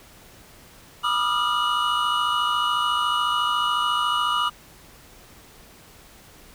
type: tone cluster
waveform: triangle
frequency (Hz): 975 / 1198 / 1252 / 1383 / 2921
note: B5 / D6 / D#6 / F6 / F#7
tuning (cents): -23 / +34 / +10 / -17 / -23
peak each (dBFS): -27 / -22 / -27 / -27 / -25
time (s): 1.03-4.5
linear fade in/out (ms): 20
effects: pink hiss -49 dBFS RMS until 6.54 s